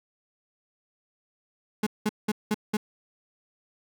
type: tone bursts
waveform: 35% pulse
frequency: 212.5 Hz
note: G#3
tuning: 40 cents sharp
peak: -21 dBFS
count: 5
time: 1.83-2.77 s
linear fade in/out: 5 ms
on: 36 ms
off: 190 ms
effects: none